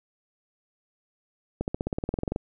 accelerating click train, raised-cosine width 2 ms, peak -14 dBFS, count 15, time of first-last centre 1.61-2.361 s, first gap 69 ms, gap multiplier 0.96, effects none

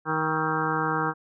harmonic tone with a mistuned harmonic, 157.7 Hz, D#3, 24 cents sharp, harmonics 1 / 2 / 3 / 5 / 6 / 7 / 8 / 9 / 10, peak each -32 / -32 / -32 / -32 / -32 / -32 / -32 / -32 / -32 dBFS, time 0.05-1.14 s, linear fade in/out 50 ms, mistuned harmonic 9, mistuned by -60 cents, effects none

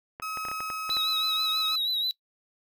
clicks, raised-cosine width 0.5 ms, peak -23 dBFS, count 9, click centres 0.199 / 0.373 / 0.452 / 0.485 / 0.515 / 0.605 / 0.702 / 0.894 / 0.969 s
35% pulse tone, 1278 Hz, D#6, 46 cents sharp, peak -30 dBFS, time 0.22-1.76 s, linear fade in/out 5 ms
triangle tone with vibrato, 3900 Hz, B7, 23 cents flat, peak -24 dBFS, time 0.9-2.11 s, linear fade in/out 0 ms, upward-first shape triangle, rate 6.2 Hz, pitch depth 67 cents each way
effects noise-tail reverb RT60 0.1 s tail -21 dB re dry

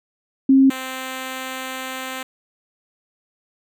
sine / 5% pulse tone pair in turn, 268.3 / 260.5 Hz, C4 / C4, +44 / -7 cents, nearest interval minor second, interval 51 cents, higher first, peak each -9 / -16 dBFS, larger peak first, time 0.49-0.7 / 0.7-2.23 s, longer second, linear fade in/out 5 ms, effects none

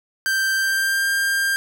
45% pulse tone with pitch glide, 1568 to 1594.5 Hz, G6 to G6, 0 to +29 cents, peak -18 dBFS, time 0.26-1.56 s, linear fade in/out 0 ms, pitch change +29 cents, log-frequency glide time 0.54-1.09 s, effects none

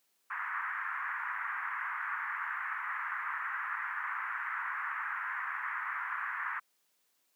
white band-pass noise, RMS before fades -37 dBFS, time 0.3-6.6 s, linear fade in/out 10 ms, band 1000 to 1900 Hz, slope 48 dB/octave, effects white hiss -75 dBFS RMS until 7.35 s + high-pass 200 Hz 12 dB/octave

